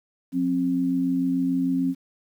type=tone pair together; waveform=sine; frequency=179.35 / 266.1 Hz; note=F3 / C4; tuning=+46 / +29 cents; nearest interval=perfect fifth; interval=683 cents; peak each=-28 / -21 dBFS; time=0.32-1.95 s; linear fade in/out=50 ms; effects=9-bit

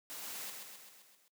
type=noise with echo; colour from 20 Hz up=white; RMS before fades=-45 dBFS; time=0.1-0.5 s; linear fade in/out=0 ms; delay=130 ms; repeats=6; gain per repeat=-4 dB; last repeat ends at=1.28 s; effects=noise-tail reverb RT60 0.1 s tail -20 dB re dry + high-pass 200 Hz 12 dB/octave

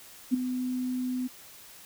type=tone with ADSR envelope; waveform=sine; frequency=252.7 Hz; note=B3; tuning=40 cents sharp; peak=-18 dBFS; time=0.31-1.28 s; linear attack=29 ms; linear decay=12 ms; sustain=-10 dB; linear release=17 ms; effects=white hiss -50 dBFS RMS until 1.85 s

